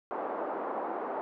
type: band-pass noise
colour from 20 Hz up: white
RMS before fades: -35 dBFS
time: 0.11-1.21 s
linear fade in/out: 0 ms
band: 300 to 1000 Hz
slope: 24 dB/octave
effects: none